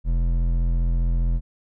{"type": "tone with hard clipping", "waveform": "triangle", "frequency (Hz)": 42.43, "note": "F1", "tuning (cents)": -49, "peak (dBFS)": -20, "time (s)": [0.04, 1.41], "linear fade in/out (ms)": 50, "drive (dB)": 13, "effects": []}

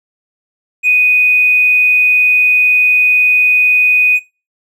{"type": "tone", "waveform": "triangle", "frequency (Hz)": 2489, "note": "D#7", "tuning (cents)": 0, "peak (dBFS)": -3, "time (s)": [0.83, 4.2], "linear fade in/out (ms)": 50, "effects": ["noise-tail reverb RT60 0.3 s tail -23 dB re dry", "tanh soft clip ceiling -5 dBFS"]}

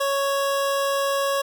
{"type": "tone", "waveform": "25% pulse", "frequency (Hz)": 554.4, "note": "C#5", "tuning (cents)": 0, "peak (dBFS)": -17, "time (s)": [0, 1.42], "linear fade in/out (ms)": 10, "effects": []}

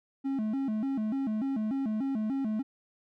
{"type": "tone with vibrato", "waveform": "triangle", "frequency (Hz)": 242.2, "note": "B3", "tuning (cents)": -34, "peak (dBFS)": -26, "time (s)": [0.24, 2.63], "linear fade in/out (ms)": 20, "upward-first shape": "square", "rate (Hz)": 3.4, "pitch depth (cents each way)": 200, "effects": []}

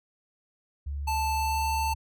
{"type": "tone", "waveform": "sine", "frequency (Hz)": 71.1, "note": "C#2", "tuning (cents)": 45, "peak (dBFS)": -30, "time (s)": [0.86, 1.95], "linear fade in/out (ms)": 10}
{"type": "tone with pitch glide", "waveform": "square", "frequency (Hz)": [880, 888.7], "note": ["A5", "A5"], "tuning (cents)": [0, 17], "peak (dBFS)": -27, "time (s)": [1.07, 1.94], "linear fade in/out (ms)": 10, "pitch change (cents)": 17, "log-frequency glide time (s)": [1.34, 1.69]}
{"effects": []}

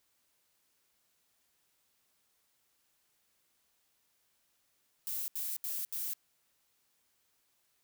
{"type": "noise bursts", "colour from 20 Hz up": "violet", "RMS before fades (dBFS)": -37, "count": 4, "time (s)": [5.07, 6.135], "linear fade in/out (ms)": 0, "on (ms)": 210, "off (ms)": 75, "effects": ["white hiss -75 dBFS RMS until 7.83 s"]}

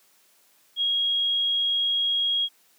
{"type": "tone", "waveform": "sine", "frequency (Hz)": 3286, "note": "G#7", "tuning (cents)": -19, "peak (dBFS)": -21, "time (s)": [0.76, 2.49], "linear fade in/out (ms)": 50, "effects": ["white hiss -61 dBFS RMS until 2.78 s", "high-pass 200 Hz 12 dB/octave"]}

